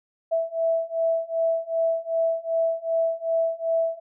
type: beating tone pair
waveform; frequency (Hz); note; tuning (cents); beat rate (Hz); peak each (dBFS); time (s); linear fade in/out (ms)
sine; 657 / 659.6; E5 / E5; -6 / +1; 2.6; -25 / -24; 0.31-4; 20
effects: none